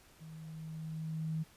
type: tone with level ramp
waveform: sine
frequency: 158.8 Hz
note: D#3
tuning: 36 cents sharp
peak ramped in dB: -47 to -32 dBFS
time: 0.2-1.44 s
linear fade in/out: 20 ms
effects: pink hiss -62 dBFS RMS until 1.56 s + resampled to 32000 Hz